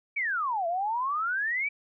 sine exponential two-way sweep, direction down then up, 2349 to 659.3 to 2349 Hz, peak -26 dBFS, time 0.16-1.69 s, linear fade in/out 10 ms, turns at 0.67 s, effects none

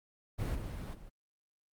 brown noise with level steps, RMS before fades -34 / -40 / -51 dBFS, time 0.38-1.1 s, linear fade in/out 20 ms, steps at 0.54 / 0.93 s, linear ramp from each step 20 ms, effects Opus 32 kbps

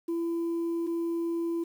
sine tone pair in turn, 336.2 / 336.2 Hz, E4 / E4, +34 / +34 cents, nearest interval unison, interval 0 cents, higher neither, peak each -25 dBFS, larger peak neither, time 0.08-0.87 / 0.87-1.64 s, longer first, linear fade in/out 10 ms, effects tanh soft clip ceiling -26 dBFS + 9-bit

